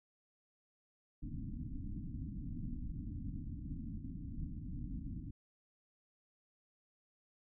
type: low-pass noise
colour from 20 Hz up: pink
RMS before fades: -43 dBFS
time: 1.22-5.31 s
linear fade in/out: 10 ms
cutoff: 300 Hz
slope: 96 dB/octave
effects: none